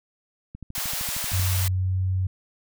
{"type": "click train", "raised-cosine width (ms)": 5, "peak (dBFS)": -25, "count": 12, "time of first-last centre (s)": [0.55, 1.396], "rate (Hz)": 13}
{"type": "high-pass noise", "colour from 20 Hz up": "white", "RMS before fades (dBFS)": -29, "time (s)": [0.75, 1.68], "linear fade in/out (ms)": 2, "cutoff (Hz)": 560, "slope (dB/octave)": 24}
{"type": "tone with pitch glide", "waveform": "sine", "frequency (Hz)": [92.5, 93.41], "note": ["F#2", "F#2"], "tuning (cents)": [0, 17], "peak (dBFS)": -21, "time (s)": [1.33, 2.27], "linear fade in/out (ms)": 5, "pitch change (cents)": 17, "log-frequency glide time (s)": [1.64, 1.98]}
{"effects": []}